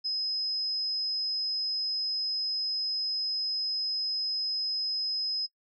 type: tone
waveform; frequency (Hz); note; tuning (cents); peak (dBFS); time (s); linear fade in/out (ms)
sine; 5080; D#8; +35; -27; 0.04-5.47; 20
effects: noise-tail reverb RT60 0.1 s tail -23 dB re dry